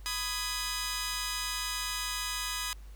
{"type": "chord", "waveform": "10% pulse", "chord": "G# minor", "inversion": "first", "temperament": "just", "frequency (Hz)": [996.7, 1245.9, 1661.2], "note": ["B5", "D#6", "G#6"], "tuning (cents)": [16, 2, 0], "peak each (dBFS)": -29, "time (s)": [0.06, 2.73], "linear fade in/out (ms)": 0, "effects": ["added 50 Hz sine -44 dBFS peak until 2.95 s", "pink hiss -61 dBFS RMS until 2.95 s"]}